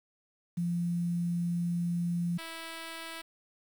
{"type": "tone pair in turn", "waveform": ["sine", "5% pulse"], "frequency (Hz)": [172.8, 327.9], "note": ["F3", "E4"], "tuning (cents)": [-18, -9], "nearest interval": "major seventh", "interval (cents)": 1109, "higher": "second", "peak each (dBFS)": -28, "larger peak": "neither", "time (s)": [[0.57, 2.38], [2.38, 3.22]], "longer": "first", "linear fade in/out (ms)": 10, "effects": ["9-bit"]}